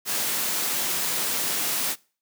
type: high-pass noise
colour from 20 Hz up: white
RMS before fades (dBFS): -26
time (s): 0.05-1.96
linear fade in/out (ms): 50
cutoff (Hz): 130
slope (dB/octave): 24
effects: noise-tail reverb RT60 0.4 s tail -24 dB re dry